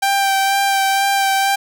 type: tone with vibrato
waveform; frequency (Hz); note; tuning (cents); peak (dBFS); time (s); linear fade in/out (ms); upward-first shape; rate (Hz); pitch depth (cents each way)
sawtooth; 785; G5; +2; -10; 0.02-1.56; 10; sine; 2.1; 16
effects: none